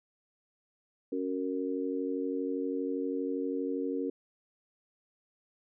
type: chord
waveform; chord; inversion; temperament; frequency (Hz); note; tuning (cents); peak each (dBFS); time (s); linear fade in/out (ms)
sine; F# major; second; just; 277.5 / 370 / 462.5; C#4 / F#4 / A#4; +2 / 0 / -14; -33 / -37 / -35; 1.12-4.1; 5
effects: none